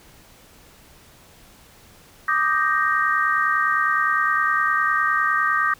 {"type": "chord", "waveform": "sine", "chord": "Eb major seventh", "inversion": "third", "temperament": "equal", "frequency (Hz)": [1174.7, 1244.5, 1568, 1864.7], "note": ["D6", "Eb6", "G6", "Bb6"], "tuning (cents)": [0, 0, 0, 0], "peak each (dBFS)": -23, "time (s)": [2.28, 5.74], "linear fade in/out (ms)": 5, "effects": ["pink hiss -50 dBFS RMS until 5.79 s"]}